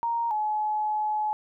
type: tone pair in turn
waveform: sine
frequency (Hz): 932.3 / 851.5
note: A#5 / G#5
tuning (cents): 0 / +43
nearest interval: major second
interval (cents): 157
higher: first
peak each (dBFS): -24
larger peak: neither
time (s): 0.03-0.31 / 0.31-1.33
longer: second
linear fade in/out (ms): 0
effects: none